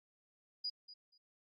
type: tone with echo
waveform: sine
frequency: 4901 Hz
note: D#8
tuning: 27 cents flat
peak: -36 dBFS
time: 0.64-0.7 s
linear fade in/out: 10 ms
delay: 240 ms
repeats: 2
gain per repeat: -15 dB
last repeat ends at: 1.18 s
effects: AAC 48 kbps